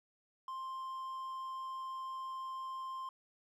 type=tone; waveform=triangle; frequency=1051 Hz; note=C6; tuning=7 cents sharp; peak=-38 dBFS; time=0.48-3.09 s; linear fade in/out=2 ms; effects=none